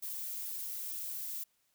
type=noise; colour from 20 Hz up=violet; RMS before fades=-40 dBFS; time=0.02-1.44 s; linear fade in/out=10 ms; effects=white hiss -75 dBFS RMS until 1.74 s